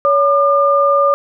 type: tone pair together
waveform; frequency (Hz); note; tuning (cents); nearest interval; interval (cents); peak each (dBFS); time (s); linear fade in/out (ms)
sine; 564 / 1203.4; C#5 / D6; +30 / +42; octave + minor second; 1312; -12; 0.05-1.14; 0
effects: none